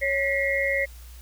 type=tone cluster; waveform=sine; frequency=553 / 1937 / 2134 Hz; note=C#5 / B6 / C7; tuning=-4 / -34 / +34 cents; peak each=-26 dBFS; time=0.01-0.86 s; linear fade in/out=20 ms; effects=added 60 Hz sine -41 dBFS peak until 1.21 s + white hiss -52 dBFS RMS until 1.21 s